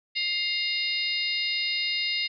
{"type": "harmonic tone with a mistuned harmonic", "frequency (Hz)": 703, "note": "F5", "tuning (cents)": 11, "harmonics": [3, 4, 5, 6, 7], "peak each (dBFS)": [-30, -31, -32, -33, -33], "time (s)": [0.15, 2.28], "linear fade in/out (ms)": 20, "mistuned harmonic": 5, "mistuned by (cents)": 95, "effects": []}